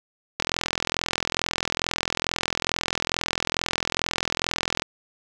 click train, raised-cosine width 0.2 ms, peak -5 dBFS, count 188, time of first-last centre 0.4-4.821 s, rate 42.3 Hz, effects none

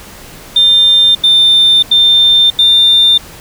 sine tone bursts, 3600 Hz, A7, 39 cents sharp, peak -3 dBFS, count 4, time 0.56-3.178 s, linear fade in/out 5 ms, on 590 ms, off 86 ms, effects tanh soft clip ceiling 0 dBFS + pink hiss -33 dBFS RMS until 3.4 s

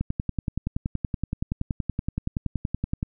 click train, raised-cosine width 5 ms, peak -13 dBFS, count 33, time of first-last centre 0.01-3.029 s, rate 10.6 Hz, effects none

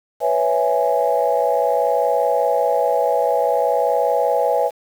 sine chord, C# minor seventh, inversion third, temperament equal, 493.9 / 554.4 / 659.3 / 830.6 Hz, B4 / C#5 / E5 / G#5, 0 / 0 / 0 / 0 cents, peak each -20 dBFS, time 0.2-4.71 s, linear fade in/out 50 ms, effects tanh soft clip ceiling -5 dBFS + 7-bit

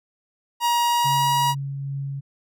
45% pulse tone with pitch glide, 950 to 958.8 Hz, A#5 to A#5, +33 to +48 cents, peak -18 dBFS, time 0.6-1.55 s, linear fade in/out 50 ms, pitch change +15 cents, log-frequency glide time 0.83-1.27 s
sine tone with tremolo, 138.59 Hz, C#3, in tune, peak -25 dBFS, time 1.04-2.21 s, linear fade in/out 20 ms, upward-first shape triangle, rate 2.4 Hz, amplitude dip 25%
effects none

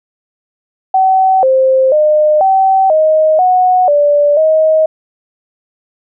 sine tone with pitch steps, 760 / 525 / 608 / 768 / 625 / 735 / 583 / 630 Hz, F#5 / C5 / D#5 / G5 / D#5 / F#5 / D5 / D#5, +46 / +6 / -40 / -36 / +8 / -12 / -13 / +21 cents, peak -6 dBFS, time 0.94-4.86 s, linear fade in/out 5 ms, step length 490 ms, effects none

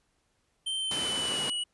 square tone with pitch glide, 3119 to 2927 Hz, G7 to F#7, -9 to -19 cents, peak -30 dBFS, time 0.66-1.64 s, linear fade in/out 10 ms, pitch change -110 cents, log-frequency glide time 0.78-1.4 s
pink high-pass noise, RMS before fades -36 dBFS, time 0.91-1.5 s, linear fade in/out 2 ms, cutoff 160 Hz, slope 12 dB/octave
effects pink hiss -73 dBFS RMS until 1.73 s + resampled to 24000 Hz

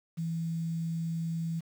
sine tone with quantisation, 164.81 Hz, E3, in tune, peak -30 dBFS, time 0.17-1.61 s, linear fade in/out 20 ms, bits 9, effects none

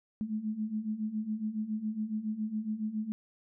sine beating tone pair, 211.1 / 218.3 Hz, G#3 / A3, +29 / -13 cents, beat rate 7.2 Hz, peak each -37 / -33 dBFS, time 0.21-3.12 s, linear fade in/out 0 ms, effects none

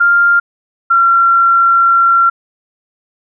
sine tone pair in turn, 1396.9 / 1367.4 Hz, F6 / F6, 0 / -37 cents, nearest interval unison, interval 37 cents, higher first, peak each -6 dBFS, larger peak neither, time 0-0.4 / 0.9-2.3 s, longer second, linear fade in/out 10 ms, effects none

